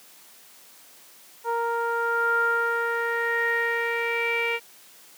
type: tone with low-pass filter sweep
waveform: sawtooth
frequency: 466.2 Hz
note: A#4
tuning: in tune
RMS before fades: -25 dBFS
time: 1.44-4.6 s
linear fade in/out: 50 ms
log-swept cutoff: 1100 to 2500 Hz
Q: 8
effects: white hiss -51 dBFS RMS until 5.17 s + high-pass 200 Hz 12 dB/octave